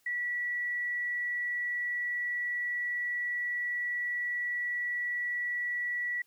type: tone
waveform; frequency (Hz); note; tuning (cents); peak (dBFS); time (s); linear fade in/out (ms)
sine; 1945; B6; -27; -30; 0.06-6.22; 5
effects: white hiss -69 dBFS RMS until 6.26 s + high-pass 60 Hz 12 dB/octave